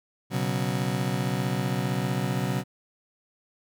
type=chord; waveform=35% pulse; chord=B suspended second; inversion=none; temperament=just; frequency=123.47 / 138.9 / 185.21 Hz; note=B2 / C#3 / F#3; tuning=0 / +4 / +2 cents; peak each=-28 dBFS; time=0.3-2.64 s; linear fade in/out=50 ms; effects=none